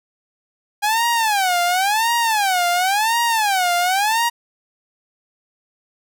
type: tone with vibrato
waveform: sawtooth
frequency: 812 Hz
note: G#5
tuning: 39 cents flat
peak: -12 dBFS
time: 0.82-4.3 s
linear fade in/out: 20 ms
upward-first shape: sine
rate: 0.94 Hz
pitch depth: 260 cents each way
effects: none